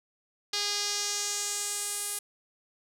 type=tone with band-pass filter sweep; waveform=sawtooth; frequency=409.7 Hz; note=G#4; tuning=24 cents flat; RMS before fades=-32 dBFS; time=0.53-2.19 s; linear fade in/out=5 ms; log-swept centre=4700 to 10000 Hz; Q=2.4; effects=none